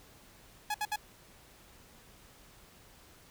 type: tone bursts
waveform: sawtooth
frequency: 842 Hz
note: G#5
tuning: 24 cents sharp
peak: -27 dBFS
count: 3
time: 0.7-0.96 s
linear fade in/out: 5 ms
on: 44 ms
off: 64 ms
effects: pink hiss -58 dBFS RMS until 3.3 s